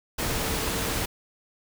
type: tone in noise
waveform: sine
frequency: 452.6 Hz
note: A4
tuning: 49 cents sharp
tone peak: -38 dBFS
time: 0.29-1.04 s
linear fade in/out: 10 ms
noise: pink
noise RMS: -28 dBFS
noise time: 0.18-1.06 s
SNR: -13 dB
effects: none